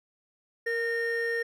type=tone pair together; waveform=triangle; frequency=466.2 / 1836.5 Hz; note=A#4 / A#6; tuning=0 / -26 cents; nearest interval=2 octaves; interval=2374 cents; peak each=-27 dBFS; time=0.66-1.43 s; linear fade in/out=10 ms; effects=tanh soft clip ceiling -19 dBFS